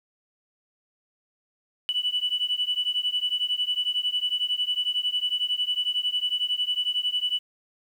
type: beating tone pair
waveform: sine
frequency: 2960 / 2971 Hz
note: F#7 / F#7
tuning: 0 / +6 cents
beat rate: 11 Hz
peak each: -26 dBFS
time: 1.89-7.39 s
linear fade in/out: 0 ms
effects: tanh soft clip ceiling -16 dBFS + 9-bit